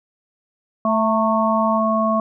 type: harmonic tone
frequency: 220 Hz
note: A3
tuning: in tune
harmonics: 1 / 3 / 5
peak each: -20 / -20 / -20 dBFS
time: 0.85-2.2 s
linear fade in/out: 2 ms
type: tone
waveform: sine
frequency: 906 Hz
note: A#5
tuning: 50 cents flat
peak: -23 dBFS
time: 0.86-1.81 s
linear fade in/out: 50 ms
effects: none